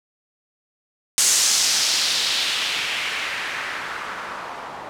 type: noise with low-pass filter sweep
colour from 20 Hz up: blue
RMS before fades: -23 dBFS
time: 1.18-4.89 s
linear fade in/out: 0 ms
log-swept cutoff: 7500 to 850 Hz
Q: 1.7
effects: none